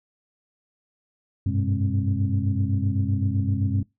sine tone cluster, 96.3 / 104.1 / 126.8 / 203.7 / 268.2 Hz, G2 / G#2 / B2 / G#3 / C4, -30 / +5 / +46 / -33 / +43 cents, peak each -23 / -26 / -30 / -30 / -30 dBFS, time 1.46-3.83 s, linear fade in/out 5 ms, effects noise-tail reverb RT60 0.2 s tail -23 dB re dry + tanh soft clip ceiling -11 dBFS

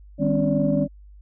sine tone cluster, 155.6 / 201.2 / 258.5 / 281.8 / 578 Hz, D#3 / G3 / C4 / C#4 / D5, 0 / +45 / -21 / +29 / -28 cents, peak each -24 dBFS, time 0.18-0.88 s, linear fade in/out 50 ms, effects tanh soft clip ceiling -8 dBFS + added 50 Hz sine -43 dBFS peak until 1.21 s

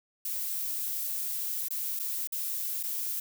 violet noise with dropouts, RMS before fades -33 dBFS, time 0.25-3.2 s, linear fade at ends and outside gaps 5 ms, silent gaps 1.685-1.706 / 1.992-1.996 / 2.274-2.322 / 2.83-2.835 s, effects none

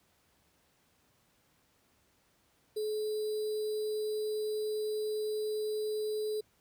sine tone with sample-and-hold, 427.5 Hz, A4, 50 cents flat, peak -31 dBFS, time 2.76-6.41 s, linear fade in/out 10 ms, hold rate 4410 Hz, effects pink hiss -70 dBFS RMS until 6.6 s + high-pass 60 Hz 12 dB/octave

